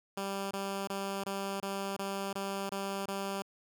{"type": "tone bursts", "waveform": "10% pulse", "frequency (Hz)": 196.5, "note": "G3", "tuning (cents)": 4, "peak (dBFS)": -26, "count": 9, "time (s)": [0.17, 3.422], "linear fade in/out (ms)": 5, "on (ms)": 340, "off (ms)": 24, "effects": []}